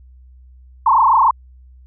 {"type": "tone with frequency modulation", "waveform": "sine", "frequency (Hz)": 987.8, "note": "B5", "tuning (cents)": 0, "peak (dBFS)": -9, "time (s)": [0.86, 1.31], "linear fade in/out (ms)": 5, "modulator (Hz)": 26.7, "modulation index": 4.3, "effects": ["added 63 Hz sine -41 dBFS peak until 1.86 s"]}